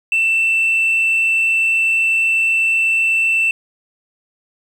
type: tone with frequency modulation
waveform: sine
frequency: 2672 Hz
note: E7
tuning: 23 cents sharp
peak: -11 dBFS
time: 0.12-3.51 s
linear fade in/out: 2 ms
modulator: 52.1 Hz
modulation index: 0.43
effects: tanh soft clip ceiling -10 dBFS + 7-bit